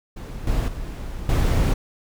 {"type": "noise with level steps", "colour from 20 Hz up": "brown", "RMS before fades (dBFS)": [-32, -22, -31, -18], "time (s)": [0.16, 1.74], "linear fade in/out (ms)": 10, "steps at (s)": [0.47, 0.68, 1.29], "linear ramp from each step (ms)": 2, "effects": []}